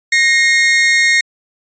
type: tone pair together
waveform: 40% pulse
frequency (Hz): 1865 / 2145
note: A#6 / C7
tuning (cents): 0 / +42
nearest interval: major second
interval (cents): 242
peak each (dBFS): -11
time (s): 0.12-1.21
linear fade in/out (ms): 5
effects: resampled to 16000 Hz